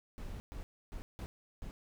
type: noise bursts at uneven times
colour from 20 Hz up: brown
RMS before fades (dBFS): -43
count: 5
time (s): 0.18-0.4 / 0.52-0.63 / 0.92-1.02 / 1.19-1.26 / 1.62-1.71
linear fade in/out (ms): 0
effects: none